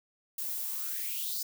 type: noise with high-pass filter sweep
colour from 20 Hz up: violet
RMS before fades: -35 dBFS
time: 0.38-1.43 s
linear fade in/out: 5 ms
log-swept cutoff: 430 to 5100 Hz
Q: 5.1
effects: none